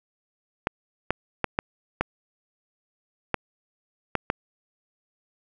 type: clicks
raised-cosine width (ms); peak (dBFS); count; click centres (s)
0.5; -7; 8; 0.671 / 1.106 / 1.443 / 1.589 / 2.01 / 3.343 / 4.153 / 4.301
effects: none